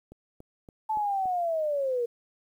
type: click train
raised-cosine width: 2 ms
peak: -33 dBFS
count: 5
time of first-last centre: 0.12-1.256 s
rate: 3.52 Hz
type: linear sweep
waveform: sine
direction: down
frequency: 880 to 464.6 Hz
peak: -25 dBFS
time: 0.89-2.06 s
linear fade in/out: 10 ms
effects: 10-bit